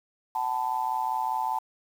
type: tone with amplitude modulation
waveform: sine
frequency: 880 Hz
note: A5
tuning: in tune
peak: -21 dBFS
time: 0.35-1.59 s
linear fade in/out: 5 ms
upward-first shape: sine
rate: 125 Hz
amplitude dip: 100%
effects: 8-bit